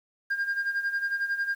sine tone with tremolo, 1608 Hz, G6, 44 cents sharp, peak -21 dBFS, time 0.3-1.55 s, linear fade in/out 10 ms, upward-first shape sine, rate 11 Hz, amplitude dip 75%, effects tanh soft clip ceiling -23 dBFS + 9-bit

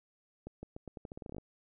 accelerating click train, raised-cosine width 2 ms, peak -30 dBFS, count 15, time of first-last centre 0.47-1.383 s, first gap 160 ms, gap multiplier 0.84, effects none

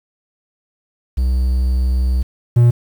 triangle tone pair in turn, 63.4 / 119.68 Hz, B1 / A#2, +46 / +46 cents, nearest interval major seventh, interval 1100 cents, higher second, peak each -11 / -5 dBFS, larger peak second, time 1.17-2.23 / 2.56-2.71 s, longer first, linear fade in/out 10 ms, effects 7-bit

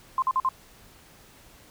sine tone bursts, 1048 Hz, C6, 2 cents sharp, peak -20 dBFS, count 4, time 0.18-0.489 s, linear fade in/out 2 ms, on 42 ms, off 47 ms, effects pink hiss -53 dBFS RMS until 1.7 s

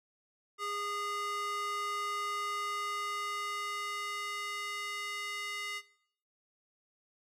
square tone with high-pass filter sweep, 410 Hz, G#4, 22 cents flat, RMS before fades -37 dBFS, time 0.58-5.82 s, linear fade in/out 50 ms, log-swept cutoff 940 to 1900 Hz, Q 2, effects noise-tail reverb RT60 0.6 s tail -17 dB re dry + low-pass 10000 Hz 12 dB/octave

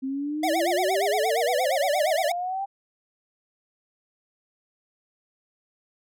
sine exponential sweep, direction up, 261.7 to 797 Hz, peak -26 dBFS, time 0.02-2.66 s, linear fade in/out 20 ms
square tone with vibrato, 659.3 Hz, E5, in tune, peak -23 dBFS, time 0.43-2.32 s, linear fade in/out 5 ms, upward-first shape sine, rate 8.6 Hz, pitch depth 260 cents each way
effects none

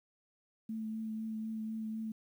sine tone with vibrato, 220 Hz, A3, in tune, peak -36 dBFS, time 0.69-2.12 s, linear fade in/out 5 ms, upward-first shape triangle, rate 4 Hz, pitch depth 18 cents each way, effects 11-bit

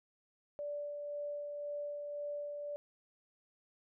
sine tone with tremolo, 583 Hz, D5, 13 cents flat, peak -37 dBFS, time 0.59-2.76 s, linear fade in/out 0 ms, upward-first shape sine, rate 1.9 Hz, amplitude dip 30%, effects none

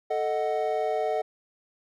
triangle chord, D# diminished, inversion second, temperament equal, 440 / 622.3 / 740 Hz, A4 / D#5 / F#5, 0 / 0 / 0 cents, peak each -27 dBFS, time 0.1-1.22 s, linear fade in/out 10 ms, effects none

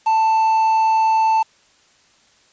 triangle tone with quantisation, 885 Hz, A5, 10 cents sharp, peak -11 dBFS, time 0.06-1.43 s, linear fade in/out 10 ms, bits 6, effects white hiss -55 dBFS RMS until 2.52 s + resampled to 16000 Hz

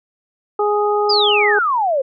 harmonic tone, 415.3 Hz, G#4, in tune, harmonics 1 / 2 / 3, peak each -16 / -19 / -22 dBFS, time 0.59-1.59 s, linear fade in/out 5 ms
sine exponential sweep, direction down, 5100 to 513 Hz, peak -14 dBFS, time 1.09-2.02 s, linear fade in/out 10 ms
effects none

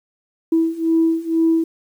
sine beating tone pair, 325.8 / 327.9 Hz, E4 / E4, -20 / -9 cents, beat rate 2.1 Hz, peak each -18 / -16 dBFS, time 0.52-1.64 s, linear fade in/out 5 ms, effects tanh soft clip ceiling -7 dBFS + 8-bit

